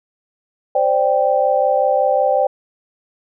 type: chord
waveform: sine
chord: C suspended second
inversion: none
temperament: just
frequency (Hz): 523.3 / 588.7 / 784.9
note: C5 / D5 / G5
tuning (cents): 0 / +4 / +2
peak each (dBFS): -17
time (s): 0.75-2.47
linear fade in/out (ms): 5
effects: none